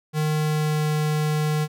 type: tone with pitch glide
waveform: square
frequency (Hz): 153.4 to 152.43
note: D#3 to D#3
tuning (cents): -24 to -35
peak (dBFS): -21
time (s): 0.13-1.68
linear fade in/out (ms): 50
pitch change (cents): -11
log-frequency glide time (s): 0.34-0.9
effects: none